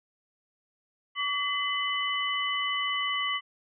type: tone cluster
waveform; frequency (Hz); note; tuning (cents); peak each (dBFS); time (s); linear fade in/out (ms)
sine; 1144 / 2029 / 2990; D6 / B6 / F#7; -46 / +46 / +17; -31; 1.15-3.41; 50
effects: none